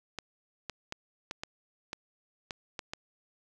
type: clicks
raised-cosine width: 0.2 ms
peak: -19 dBFS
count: 9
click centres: 0.187 / 0.697 / 0.924 / 1.311 / 1.435 / 1.931 / 2.508 / 2.792 / 2.935 s
effects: none